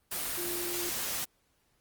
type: tone in noise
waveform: sine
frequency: 349.2 Hz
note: F4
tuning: in tune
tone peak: -37 dBFS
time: 0.37-0.9 s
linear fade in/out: 10 ms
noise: white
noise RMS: -34 dBFS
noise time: 0.11-1.25 s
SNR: -6 dB
effects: pink hiss -72 dBFS RMS until 1.8 s + Opus 24 kbps